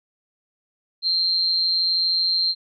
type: tone with amplitude modulation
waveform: sine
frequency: 4167 Hz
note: C8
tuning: 8 cents flat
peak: -15 dBFS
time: 1.02-2.55 s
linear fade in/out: 50 ms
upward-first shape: sine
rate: 173 Hz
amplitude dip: 65%
effects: none